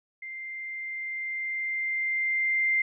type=tone with level ramp; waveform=sine; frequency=2093 Hz; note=C7; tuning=in tune; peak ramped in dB=-36 to -21 dBFS; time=0.22-2.82 s; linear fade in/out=5 ms; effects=none